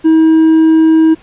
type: tone with hard clipping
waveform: triangle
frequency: 320 Hz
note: D#4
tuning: 49 cents sharp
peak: -5 dBFS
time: 0.04-1.15 s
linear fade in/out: 20 ms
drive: 5 dB
effects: pink hiss -43 dBFS RMS until 1.22 s + resampled to 8000 Hz